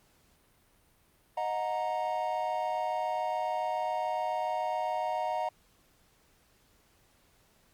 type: chord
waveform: triangle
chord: D# minor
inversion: none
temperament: equal with one note detuned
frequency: 622.3 / 729.4 / 932.3 Hz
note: D#5 / F#5 / A#5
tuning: 0 / -25 / 0 cents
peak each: -33 / -31 / -32 dBFS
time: 1.37-5.49 s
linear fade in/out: 5 ms
effects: pink hiss -66 dBFS RMS until 7.73 s + Opus 48 kbps